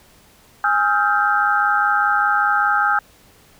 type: tone cluster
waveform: sine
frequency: 823 / 1273 / 1378 / 1567 Hz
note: G#5 / D#6 / F6 / G6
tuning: -16 / +39 / -24 / -1 cents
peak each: -20 dBFS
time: 0.64-2.99 s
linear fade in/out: 2 ms
effects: pink hiss -51 dBFS RMS until 3.59 s